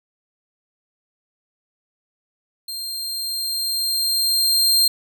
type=tone with level ramp; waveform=sawtooth; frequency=4186 Hz; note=C8; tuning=in tune; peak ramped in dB=-25 to -10 dBFS; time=2.68-4.88 s; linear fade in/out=5 ms; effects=none